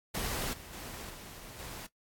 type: noise with level steps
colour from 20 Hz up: pink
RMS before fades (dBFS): -35 / -49 / -44 / -48 / -44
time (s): 0.14-1.87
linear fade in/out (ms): 10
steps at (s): 0.53 / 0.73 / 1.1 / 1.59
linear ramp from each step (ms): 2
effects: noise-tail reverb RT60 0.1 s tail -19 dB re dry + AAC 64 kbps